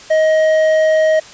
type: tone with hard clipping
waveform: triangle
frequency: 629 Hz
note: D#5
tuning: 19 cents sharp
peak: -11 dBFS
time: 0.1-1.2 s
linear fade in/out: 10 ms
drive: 10 dB
effects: white hiss -37 dBFS RMS until 1.33 s + resampled to 16000 Hz